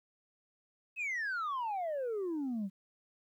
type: exponential sweep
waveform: sine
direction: down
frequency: 2637 to 185.1 Hz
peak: -31 dBFS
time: 0.96-2.7 s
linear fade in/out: 50 ms
effects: tanh soft clip ceiling -32 dBFS + 12-bit